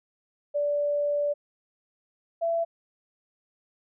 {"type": "tone pair in turn", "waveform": "sine", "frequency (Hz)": [582, 669.8], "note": ["D5", "E5"], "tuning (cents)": [-16, 27], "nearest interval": "major second", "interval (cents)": 243, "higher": "second", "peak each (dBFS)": -23, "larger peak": "neither", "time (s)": [[0.54, 1.34], [2.41, 2.65]], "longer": "first", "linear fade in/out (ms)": 20, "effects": []}